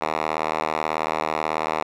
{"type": "tone with band-pass filter", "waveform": "5% pulse", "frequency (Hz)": 78.3, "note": "D#2", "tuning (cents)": 11, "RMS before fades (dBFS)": -25, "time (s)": [0.01, 1.83], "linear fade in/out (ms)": 5, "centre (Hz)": 1200, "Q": 1, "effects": []}